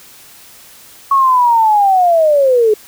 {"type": "linear sweep", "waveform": "sine", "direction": "down", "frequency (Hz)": [1112, 415.3], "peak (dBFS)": -7, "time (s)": [1.11, 2.74], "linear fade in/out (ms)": 5, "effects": ["white hiss -40 dBFS RMS until 2.87 s"]}